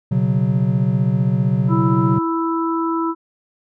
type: chord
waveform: triangle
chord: B suspended second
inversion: none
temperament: just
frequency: 123.47 / 138.9 / 185.21 Hz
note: B2 / C#3 / F#3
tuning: 0 / +4 / +2 cents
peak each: -17 dBFS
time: 0.11-2.19 s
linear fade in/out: 10 ms
type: harmonic tone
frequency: 329.6 Hz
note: E4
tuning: in tune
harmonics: 1 / 3 / 4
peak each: -19 / -24 / -25 dBFS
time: 1.68-3.15 s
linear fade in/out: 50 ms
effects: none